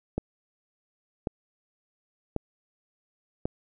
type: click train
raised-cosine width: 2 ms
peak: -14 dBFS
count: 4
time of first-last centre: 0.18-3.455 s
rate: 0.916 Hz
effects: none